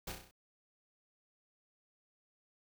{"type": "noise with echo", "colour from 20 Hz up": "pink", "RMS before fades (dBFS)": -42, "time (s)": [0.07, 0.12], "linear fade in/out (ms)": 5, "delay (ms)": 32, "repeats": 6, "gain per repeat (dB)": -4, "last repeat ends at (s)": 0.312, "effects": []}